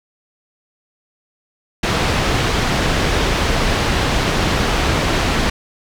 pink low-pass noise, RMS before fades -17 dBFS, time 1.83-5.5 s, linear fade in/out 5 ms, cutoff 4500 Hz, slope 12 dB/octave, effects none

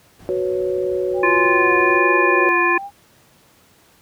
brown noise, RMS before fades -38 dBFS, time 0.19-1.98 s, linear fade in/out 5 ms
sine chord, F# suspended fourth, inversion none, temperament equal, 370 / 493.9 / 554.4 Hz, F#4 / B4 / C#5, 0 / 0 / 0 cents, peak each -20 / -25 / -24 dBFS, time 0.29-2.49 s, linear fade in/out 0 ms
sine tone with vibrato, 784 Hz, G5, in tune, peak -28 dBFS, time 1.13-2.91 s, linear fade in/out 50 ms, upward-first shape triangle, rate 1.2 Hz, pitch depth 120 cents each way
harmonic tone, 348.1 Hz, F4, 6 cents flat, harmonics 1 / 3 / 5 / 7, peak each -20 / -18 / -19 / -20 dBFS, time 1.23-2.78 s, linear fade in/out 5 ms
effects pink hiss -53 dBFS RMS until 4.01 s + high-pass 80 Hz 12 dB/octave

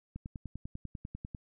click train, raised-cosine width 5 ms, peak -28 dBFS, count 13, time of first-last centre 0.16-1.348 s, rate 10.1 Hz, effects none

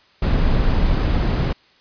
brown noise, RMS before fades -17 dBFS, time 0.22-1.53 s, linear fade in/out 5 ms, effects white hiss -54 dBFS RMS until 1.8 s + resampled to 11025 Hz

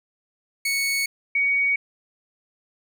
sawtooth / sine tone pair in turn, 2217 / 2245 Hz, C#7 / C#7, 0 / +21 cents, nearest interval unison, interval 21 cents, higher second, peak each -18 dBFS, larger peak neither, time 0.65-1.06 / 1.35-1.76 s, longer neither, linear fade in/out 5 ms, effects none

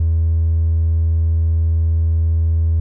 sine tone with hard clipping, 81.5 Hz, E2, 19 cents flat, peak -13 dBFS, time 0-2.8 s, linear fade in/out 5 ms, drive 1 dB, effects none

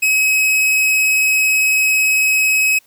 45% pulse tone, 2553 Hz, D#7, 44 cents sharp, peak -12 dBFS, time 0.02-2.79 s, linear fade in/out 10 ms, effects white hiss -54 dBFS RMS until 2.86 s

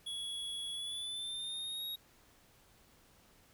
square tone with pitch glide, 3362 to 3774 Hz, G#7 to A#7, +20 to +21 cents, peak -39 dBFS, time 0.06-1.96 s, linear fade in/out 10 ms, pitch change +201 cents, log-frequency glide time 0.71-1.84 s, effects pink hiss -65 dBFS RMS until 3.53 s

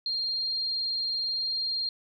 sine tone, 4207 Hz, C8, 9 cents sharp, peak -27 dBFS, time 0.06-1.89 s, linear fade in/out 2 ms, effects none

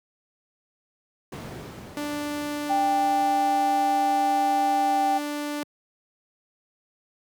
brown noise with exponential decay, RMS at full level -28 dBFS, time 1.32-5.46 s, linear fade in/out 5 ms, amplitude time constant 900 ms
sawtooth tone, 293.7 Hz, D4, in tune, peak -24 dBFS, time 1.97-5.63 s, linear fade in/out 0 ms
sine tone with pitch glide, 791 to 785.1 Hz, G5 to G5, +15 to +2 cents, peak -20 dBFS, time 2.69-5.19 s, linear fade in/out 20 ms, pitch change -13 cents, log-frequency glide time 4.77-5.02 s
effects high-pass 150 Hz 12 dB/octave

